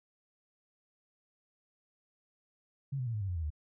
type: tone with pitch steps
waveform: sine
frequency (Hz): 137.6 / 126.18 / 115.71 / 106.1 / 97.3 / 89.22 / 81.82 / 75.03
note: C#3 / B2 / A#2 / G#2 / G2 / F2 / E2 / D2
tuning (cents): -12 / +38 / -12 / +38 / -12 / +38 / -12 / +38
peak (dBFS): -32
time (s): 2.92-3.504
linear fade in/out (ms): 10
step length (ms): 73
effects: none